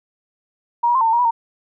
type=tone with pitch steps; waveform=sine; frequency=946 / 960 / 1050 / 908 / 896 / 944 / 981 / 922 Hz; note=A#5 / B5 / C6 / A#5 / A5 / A#5 / B5 / A#5; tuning=+25 / -49 / +6 / -46 / +31 / +22 / -12 / -19 cents; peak=-13 dBFS; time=0.83-1.31 s; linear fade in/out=10 ms; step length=60 ms; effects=none